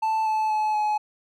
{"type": "tone with pitch steps", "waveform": "triangle", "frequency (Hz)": [880, 868.9, 857.9, 847.1], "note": ["A5", "A5", "A5", "G#5"], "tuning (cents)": [0, -22, -44, 34], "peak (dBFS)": -19, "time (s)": [0.02, 0.98], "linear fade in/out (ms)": 10, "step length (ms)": 240, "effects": []}